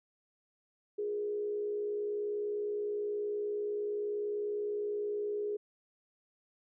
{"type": "tone with frequency modulation", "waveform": "sine", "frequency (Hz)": 415.3, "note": "G#4", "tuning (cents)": 0, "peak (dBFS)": -32, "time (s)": [0.98, 5.57], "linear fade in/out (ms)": 10, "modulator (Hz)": 60.5, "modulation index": 0.37, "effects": []}